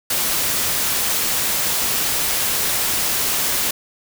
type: noise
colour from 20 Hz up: white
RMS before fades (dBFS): -20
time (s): 0.1-3.71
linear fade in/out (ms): 5
effects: none